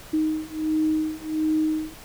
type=beating tone pair; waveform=sine; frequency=311.1 / 312.5 Hz; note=D#4 / D#4; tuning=0 / +8 cents; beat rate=1.4 Hz; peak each=-25 / -24 dBFS; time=0.13-1.94 s; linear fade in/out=10 ms; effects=pink hiss -44 dBFS RMS until 2.04 s